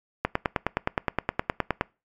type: click train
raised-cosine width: 0.5 ms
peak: -7 dBFS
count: 16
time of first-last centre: 0.25-1.811 s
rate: 9.61 Hz
effects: noise-tail reverb RT60 0.3 s tail -24 dB re dry + MP3 96 kbps